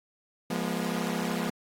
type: chord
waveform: sawtooth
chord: F diminished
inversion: none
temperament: equal with one note detuned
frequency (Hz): 174.61 / 207.7 / 241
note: F3 / Ab3 / Cb4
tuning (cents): 0 / 0 / -42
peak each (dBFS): -29 / -29 / -29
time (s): 0.5-1.5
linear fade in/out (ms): 5
effects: AAC 48 kbps